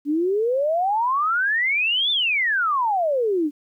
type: exponential two-way sweep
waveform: sine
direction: up then down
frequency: 280.9 to 3600 to 280.9 Hz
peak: -18 dBFS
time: 0.05-3.51 s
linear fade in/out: 50 ms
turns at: 2.11 s
effects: 10-bit